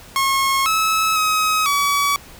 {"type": "tone with pitch steps", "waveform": "sawtooth", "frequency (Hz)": [1085, 1296, 1270, 1138], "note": ["C#6", "E6", "D#6", "C#6"], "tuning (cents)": [-37, -30, 35, 45], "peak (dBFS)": -12, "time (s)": [0.16, 2.16], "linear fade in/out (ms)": 0, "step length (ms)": 500, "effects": ["pink hiss -42 dBFS RMS until 2.39 s"]}